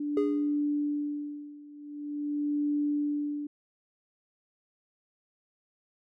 sine tone with tremolo, 292.9 Hz, D4, 5 cents flat, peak -25 dBFS, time 0-3.47 s, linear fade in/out 5 ms, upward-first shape sine, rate 0.45 Hz, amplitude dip 90%
triangle tone with exponential decay, 412 Hz, G#4, 14 cents flat, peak -20 dBFS, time 0.17-0.63 s, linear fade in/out 2 ms, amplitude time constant 100 ms
effects none

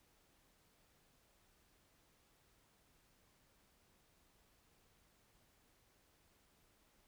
silence, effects pink hiss -73 dBFS RMS until 7.07 s

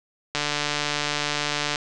click train, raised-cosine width 0.2 ms, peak -7 dBFS, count 208, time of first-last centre 0.35-1.758 s, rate 147 Hz, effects resampled to 22050 Hz + 8-bit

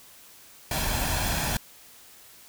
pink noise with comb filter, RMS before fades -27 dBFS, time 0.71-1.57 s, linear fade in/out 2 ms, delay 1.2 ms, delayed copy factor +0.55, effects white hiss -51 dBFS RMS until 2.48 s

